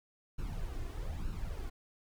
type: noise with flanger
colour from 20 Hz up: brown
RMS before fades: -38 dBFS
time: 0.38-1.7 s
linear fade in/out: 10 ms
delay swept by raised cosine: 0.73 to 2.83 ms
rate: 1.1 Hz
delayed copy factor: +0.65
effects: none